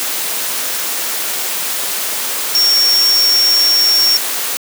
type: tone in noise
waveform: sine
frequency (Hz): 5510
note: F8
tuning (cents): -24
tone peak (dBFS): -9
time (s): 2.55-4.17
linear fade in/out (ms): 0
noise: white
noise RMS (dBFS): -19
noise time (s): 0-4.57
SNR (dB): +7
effects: high-pass 300 Hz 12 dB/octave